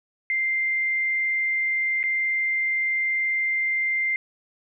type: tone with dropouts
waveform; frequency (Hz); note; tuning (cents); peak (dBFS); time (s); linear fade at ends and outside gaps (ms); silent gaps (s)
sine; 2093; C7; 0; -21; 0.3-4.16; 1; 2.03-2.038
effects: none